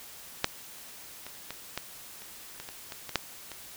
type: clicks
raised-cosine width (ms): 0.2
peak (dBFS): -6 / -23 / -19 / -14 / -29 / -22 / -24 / -21 / -20 / -7 / -23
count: 11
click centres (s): 0.444 / 1.266 / 1.506 / 1.776 / 2.22 / 2.6 / 2.689 / 2.922 / 3.093 / 3.157 / 3.517
effects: white hiss -47 dBFS RMS until 3.76 s